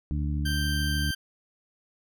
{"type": "harmonic tone", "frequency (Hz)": 73.42, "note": "D2", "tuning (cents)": 0, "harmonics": [1, 2, 3, 4], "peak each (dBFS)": [-27, -31, -37, -37], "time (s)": [0.11, 1.11], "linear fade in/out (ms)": 0}
{"type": "tone", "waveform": "20% pulse", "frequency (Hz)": 1568, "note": "G6", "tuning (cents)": 0, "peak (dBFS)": -25, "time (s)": [0.45, 1.15], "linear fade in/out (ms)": 10}
{"effects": []}